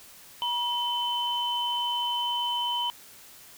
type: tone pair together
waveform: sine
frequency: 961 / 3051 Hz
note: B5 / G7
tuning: -48 / -48 cents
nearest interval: octave + minor sixth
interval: 2000 cents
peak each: -29 / -28 dBFS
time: 0.42-2.9 s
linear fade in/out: 0 ms
effects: white hiss -50 dBFS RMS until 3.57 s